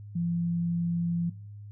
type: tone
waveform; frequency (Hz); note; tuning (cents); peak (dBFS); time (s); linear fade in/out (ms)
sine; 170.8; F3; -38; -26; 0.15-1.3; 10
effects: noise-tail reverb RT60 0.4 s tail -19 dB re dry + added 103 Hz sine -41 dBFS peak until 1.71 s